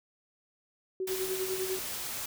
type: tone with tremolo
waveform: sine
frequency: 376.3 Hz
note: F#4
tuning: 29 cents sharp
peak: -29 dBFS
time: 1-1.79 s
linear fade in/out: 2 ms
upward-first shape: sine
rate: 10 Hz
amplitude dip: 65%
type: noise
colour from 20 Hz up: white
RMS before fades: -37 dBFS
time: 1.07-2.26 s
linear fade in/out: 5 ms
effects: none